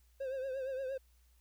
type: tone with vibrato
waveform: triangle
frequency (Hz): 529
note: C5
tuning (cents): +19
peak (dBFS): -34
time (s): 0.2-0.98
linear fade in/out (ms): 10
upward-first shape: triangle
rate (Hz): 8.6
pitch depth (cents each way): 77
effects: added 60 Hz sine -64 dBFS peak until 1.4 s + white hiss -74 dBFS RMS until 1.4 s